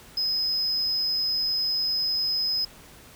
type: tone with amplitude modulation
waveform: triangle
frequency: 5070 Hz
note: D#8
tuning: 32 cents sharp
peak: -20 dBFS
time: 0.17-2.65 s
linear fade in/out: 5 ms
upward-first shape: sine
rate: 153 Hz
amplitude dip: 30%
effects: tanh soft clip ceiling -16 dBFS + pink hiss -49 dBFS RMS until 3.15 s